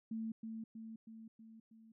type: tone with echo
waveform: sine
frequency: 223.2 Hz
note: A3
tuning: 25 cents sharp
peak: -38 dBFS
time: 0.11-0.32 s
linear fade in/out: 5 ms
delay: 320 ms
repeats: 5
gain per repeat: -4 dB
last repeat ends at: 1.92 s
effects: none